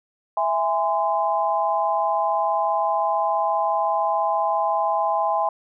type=chord; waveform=sine; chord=E augmented; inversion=none; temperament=just; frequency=659.3 / 824.1 / 1030.1 Hz; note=E5 / G#5 / B#5; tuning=0 / -14 / -27 cents; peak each=-24 / -22 / -24 dBFS; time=0.37-5.49 s; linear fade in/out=2 ms; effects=none